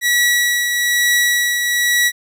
sawtooth tone with tremolo, 1935 Hz, B6, 36 cents flat, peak -8 dBFS, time 0.01-2.12 s, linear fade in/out 50 ms, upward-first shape triangle, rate 1.1 Hz, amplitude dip 45%, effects none

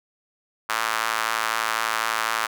square tone with high-pass filter, 56 Hz, A1, 31 cents sharp, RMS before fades -25 dBFS, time 0.69-2.47 s, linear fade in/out 10 ms, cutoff 1200 Hz, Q 2, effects none

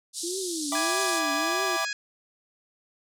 white band-pass noise, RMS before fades -34 dBFS, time 0.13-1.22 s, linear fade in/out 50 ms, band 3700 to 10000 Hz, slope 48 dB/octave
sine tone with vibrato, 332 Hz, E4, 12 cents sharp, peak -31 dBFS, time 0.23-1.77 s, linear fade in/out 10 ms, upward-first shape triangle, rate 1.6 Hz, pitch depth 280 cents each way
square chord, E minor seventh, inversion none, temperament equal, 659.3 / 784 / 987.8 / 1174.7 Hz, E5 / G5 / B5 / D6, 0 / 0 / 0 / 0 cents, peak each -33 / -36 / -37 / -31 dBFS, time 0.72-1.85 s, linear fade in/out 2 ms
harmonic tone, 830.6 Hz, G#5, in tune, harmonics 2 / 3 / 4 / 5 / 6 / 7 / 8 / 9, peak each -31 / -36 / -43 / -40 / -37 / -45 / -42 / -43 dBFS, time 0.75-1.93 s, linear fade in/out 2 ms
effects none

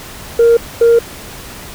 sine tone bursts at uneven times, 466.2 Hz, A#4, in tune, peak -3 dBFS, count 2, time 0.39-0.57 / 0.81-0.99 s, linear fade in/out 5 ms, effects tanh soft clip ceiling -3 dBFS + pink hiss -31 dBFS RMS until 1.74 s

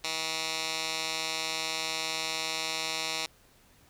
10% pulse tone with band-pass filter, 160 Hz, D#3, 49 cents sharp, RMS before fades -33 dBFS, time 0.04-3.26 s, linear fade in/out 2 ms, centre 4400 Hz, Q 1.3, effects pink hiss -61 dBFS RMS until 3.89 s

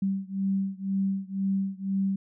sine beating tone pair, 193.4 / 195.4 Hz, G3 / G3, -23 / -5 cents, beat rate 2 Hz, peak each -28 / -29 dBFS, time 0.02-2.16 s, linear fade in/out 5 ms, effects none

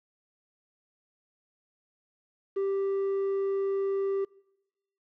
triangle tone with quantisation, 392 Hz, G4, in tune, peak -24 dBFS, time 2.56-4.25 s, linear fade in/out 10 ms, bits 8, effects noise-tail reverb RT60 0.9 s tail -24 dB re dry + low-pass 2000 Hz 12 dB/octave

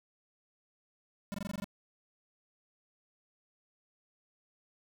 square tone bursts, 200.6 Hz, G3, 40 cents sharp, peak -36 dBFS, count 8, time 1.32-1.643 s, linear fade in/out 0 ms, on 22 ms, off 21 ms, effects none

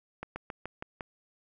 slowing click train, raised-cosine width 0.5 ms, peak -22 dBFS, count 6, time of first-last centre 0.23-1.008 s, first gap 130 ms, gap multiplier 1.09, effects none

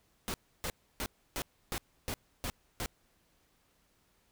pink noise bursts, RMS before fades -36 dBFS, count 8, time 0.28-2.86 s, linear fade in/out 0 ms, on 60 ms, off 300 ms, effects pink hiss -71 dBFS RMS until 4.31 s

